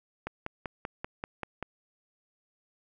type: click train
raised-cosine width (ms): 0.5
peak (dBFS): -19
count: 8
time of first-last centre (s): 0.27-1.627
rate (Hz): 5.16
effects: none